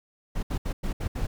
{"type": "noise bursts at uneven times", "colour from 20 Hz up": "brown", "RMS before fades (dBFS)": -28, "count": 6, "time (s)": [[0.35, 0.43], [0.5, 0.58], [0.65, 0.73], [0.83, 0.93], [1, 1.08], [1.15, 1.27]], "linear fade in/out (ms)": 10, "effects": []}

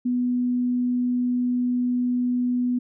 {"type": "tone", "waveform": "sine", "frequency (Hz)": 246.9, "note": "B3", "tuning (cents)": 0, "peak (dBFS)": -20, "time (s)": [0.05, 2.79], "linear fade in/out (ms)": 10, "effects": []}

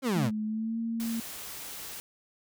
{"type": "exponential sweep", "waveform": "30% pulse", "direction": "down", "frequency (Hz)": [281.6, 103.83], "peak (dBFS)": -23, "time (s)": [0.02, 0.31], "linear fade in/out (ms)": 50}
{"type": "tone with pitch glide", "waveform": "sine", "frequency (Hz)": [214.6, 228.7], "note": ["A3", "A#3"], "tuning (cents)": [-43, -33], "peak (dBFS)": -29, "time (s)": [0.16, 1.2], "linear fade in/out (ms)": 2, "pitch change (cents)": 110, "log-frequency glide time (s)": [0.45, 0.78]}
{"type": "noise", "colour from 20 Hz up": "white", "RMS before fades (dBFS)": -41, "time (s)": [1, 2], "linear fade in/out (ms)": 0}
{"effects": []}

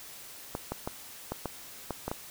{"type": "clicks", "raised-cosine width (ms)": 1, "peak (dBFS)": -18, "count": 8, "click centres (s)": [0.551, 0.72, 0.875, 1.32, 1.457, 1.907, 2.08, 2.115], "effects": ["white hiss -47 dBFS RMS until 2.3 s"]}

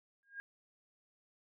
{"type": "tone with exponential growth", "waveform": "sine", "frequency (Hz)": 1623, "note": "G#6", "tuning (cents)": -40, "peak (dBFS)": -38, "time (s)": [0.23, 0.4], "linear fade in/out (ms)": 0, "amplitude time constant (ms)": 35, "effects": []}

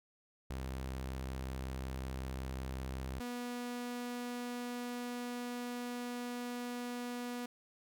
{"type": "tone pair in turn", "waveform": "sawtooth", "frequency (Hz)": [65.41, 243.6], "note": ["C2", "B3"], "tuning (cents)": [0, -24], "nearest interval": "octave + major seventh", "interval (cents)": 2276, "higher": "second", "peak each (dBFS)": [-35, -35], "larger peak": "neither", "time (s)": [[0.5, 3.2], [3.2, 7.46]], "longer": "second", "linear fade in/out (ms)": 5, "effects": []}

